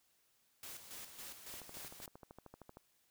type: noise with tremolo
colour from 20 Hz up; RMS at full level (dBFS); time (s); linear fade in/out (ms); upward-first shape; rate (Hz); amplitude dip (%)
white; -49; 0.63-2.06; 2; square; 3.6; 55
type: click train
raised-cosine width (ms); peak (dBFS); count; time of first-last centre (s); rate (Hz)
1; -38; 17; 1.54-2.771; 13
effects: white hiss -75 dBFS RMS until 3.1 s